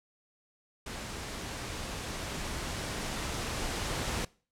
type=noise with level ramp; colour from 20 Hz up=pink; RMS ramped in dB=-40 to -33 dBFS; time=0.86-4.25 s; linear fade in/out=5 ms; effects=noise-tail reverb RT60 0.4 s tail -23 dB re dry + low-pass 9000 Hz 12 dB/octave